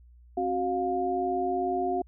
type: tone cluster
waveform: sine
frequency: 268.6 / 370.9 / 707 Hz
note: C4 / F#4 / F5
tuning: +46 / +4 / +21 cents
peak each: -34 / -29 / -28 dBFS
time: 0.37-2.02 s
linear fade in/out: 5 ms
effects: added 60 Hz sine -51 dBFS peak until 2.07 s